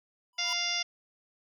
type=tone with exponential growth; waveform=square; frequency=990 Hz; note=B5; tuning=4 cents sharp; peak=-35 dBFS; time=0.33-0.53 s; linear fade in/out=2 ms; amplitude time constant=43 ms
type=harmonic tone; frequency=699 Hz; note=F5; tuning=1 cent sharp; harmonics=1 / 2 / 3 / 4 / 5 / 6 / 7 / 8 / 9; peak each=-42 / -43 / -35 / -36 / -35 / -47 / -35 / -35 / -45 dBFS; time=0.38-0.83 s; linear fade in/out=10 ms
effects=none